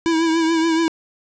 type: tone with vibrato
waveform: square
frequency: 326.8 Hz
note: E4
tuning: 15 cents flat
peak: -16 dBFS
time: 0.06-0.88 s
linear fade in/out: 0 ms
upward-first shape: triangle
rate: 7 Hz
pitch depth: 50 cents each way
effects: resampled to 16000 Hz + 7-bit